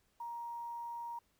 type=tone with quantisation; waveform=sine; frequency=940 Hz; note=A#5; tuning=14 cents sharp; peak=-40 dBFS; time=0.2-1.19 s; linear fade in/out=5 ms; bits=11; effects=pink hiss -75 dBFS RMS until 1.39 s